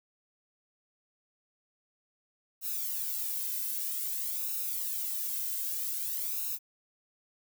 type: noise with flanger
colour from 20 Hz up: violet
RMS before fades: -34 dBFS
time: 2.61-6.59 s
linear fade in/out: 50 ms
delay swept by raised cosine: 0.75 to 1.95 ms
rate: 0.52 Hz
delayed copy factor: +0.85
effects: none